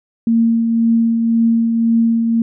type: tone with tremolo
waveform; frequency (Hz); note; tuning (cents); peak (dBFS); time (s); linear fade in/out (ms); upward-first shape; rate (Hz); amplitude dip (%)
sine; 229.3; A#3; -28; -9; 0.27-2.42; 2; triangle; 1.9; 40
effects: none